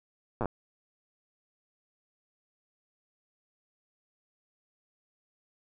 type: slowing click train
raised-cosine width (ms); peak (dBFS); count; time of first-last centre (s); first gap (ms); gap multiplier
1; -17; 6; 0.41-0.457; 8; 1.08
effects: none